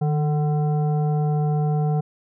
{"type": "tone with frequency modulation", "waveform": "sine", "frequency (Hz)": 152.5, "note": "D#3", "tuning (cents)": -34, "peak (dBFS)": -18, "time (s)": [0.01, 2.01], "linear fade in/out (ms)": 10, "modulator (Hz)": 596, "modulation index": 0.52, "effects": []}